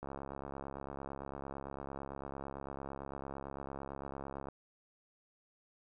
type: click train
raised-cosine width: 1 ms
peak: -29 dBFS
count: 308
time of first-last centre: 0.03-4.486 s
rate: 68.9 Hz
effects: none